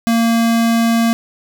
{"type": "tone", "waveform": "square", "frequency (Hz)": 230, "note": "A#3", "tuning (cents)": -23, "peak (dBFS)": -12, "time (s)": [0.07, 1.13], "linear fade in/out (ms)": 0, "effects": []}